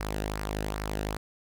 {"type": "tone with flanger", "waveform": "sawtooth", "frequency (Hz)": 51.91, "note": "G#1", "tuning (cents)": 0, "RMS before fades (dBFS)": -33, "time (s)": [0, 1.17], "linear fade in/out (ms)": 5, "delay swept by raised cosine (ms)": [0.28, 0.93], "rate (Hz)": 2.5, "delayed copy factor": -0.55, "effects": []}